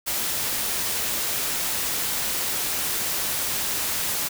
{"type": "noise", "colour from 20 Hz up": "white", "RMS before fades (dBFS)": -26, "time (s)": [0.06, 4.29], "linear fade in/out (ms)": 20, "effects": []}